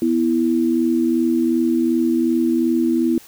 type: tone pair together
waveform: sine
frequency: 246.9 / 329.6 Hz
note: B3 / E4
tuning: 0 / 0 cents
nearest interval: perfect fourth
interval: 500 cents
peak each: -18 / -17 dBFS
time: 0.02-3.18 s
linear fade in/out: 2 ms
effects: white hiss -45 dBFS RMS until 3.27 s